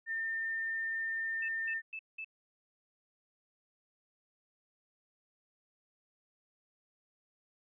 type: tone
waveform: sine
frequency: 1806 Hz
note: A6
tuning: 45 cents sharp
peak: -33 dBFS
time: 0.06-1.82 s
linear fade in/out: 50 ms
type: tone bursts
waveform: sine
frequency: 2625 Hz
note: E7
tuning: 8 cents flat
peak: -39 dBFS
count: 4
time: 1.42-2.246 s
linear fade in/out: 5 ms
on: 64 ms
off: 190 ms
effects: none